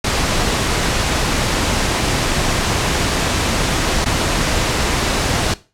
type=noise with dropouts; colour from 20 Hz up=pink; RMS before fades=-17 dBFS; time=0.04-5.54 s; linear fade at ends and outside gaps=5 ms; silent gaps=4.046-4.058 s; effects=noise-tail reverb RT60 0.3 s tail -17 dB re dry + low-pass 8000 Hz 12 dB/octave